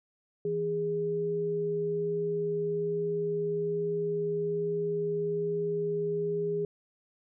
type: tone pair together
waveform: sine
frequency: 163.26 / 411.4 Hz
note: E3 / G#4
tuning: -16 / -16 cents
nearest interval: octave + major third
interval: 1600 cents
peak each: -36 / -28 dBFS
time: 0.45-6.65 s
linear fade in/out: 2 ms
effects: none